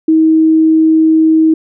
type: tone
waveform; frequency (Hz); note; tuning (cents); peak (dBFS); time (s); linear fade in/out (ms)
sine; 318.3; D#4; +39; -5; 0.08-1.54; 5
effects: none